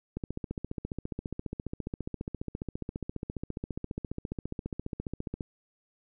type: click train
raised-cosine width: 3 ms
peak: -21 dBFS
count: 78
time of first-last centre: 0.17-5.408 s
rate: 14.7 Hz
effects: none